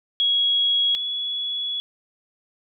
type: tone pair in turn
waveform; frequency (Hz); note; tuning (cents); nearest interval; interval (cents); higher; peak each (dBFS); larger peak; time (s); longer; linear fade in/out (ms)
sine; 3322 / 3384; G#7 / G#7; 0 / +32; unison; 32; second; -17 / -24; first; 0.2-0.95 / 0.95-1.8; second; 0
effects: none